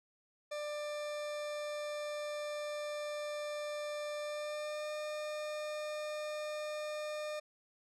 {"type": "tone with pitch glide", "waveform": "40% pulse", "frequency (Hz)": [594, 604.7], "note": ["D5", "D#5"], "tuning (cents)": [20, -50], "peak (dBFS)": -37, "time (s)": [0.51, 7.4], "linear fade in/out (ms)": 10, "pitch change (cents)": 30, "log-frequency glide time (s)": [4.21, 4.92], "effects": ["low-pass 8000 Hz 12 dB/octave"]}